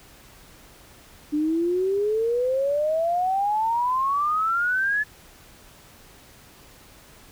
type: exponential sweep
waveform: sine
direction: up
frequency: 293.7 to 1733 Hz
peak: -20 dBFS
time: 1.32-5.04 s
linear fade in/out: 20 ms
effects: pink hiss -50 dBFS RMS until 7.31 s